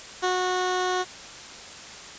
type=tone with ADSR envelope; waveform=15% pulse; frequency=366.1 Hz; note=F#4; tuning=18 cents flat; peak=-15 dBFS; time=0.22-1.05 s; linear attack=22 ms; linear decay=130 ms; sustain=-2 dB; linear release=38 ms; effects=white hiss -41 dBFS RMS until 2.18 s + resampled to 16000 Hz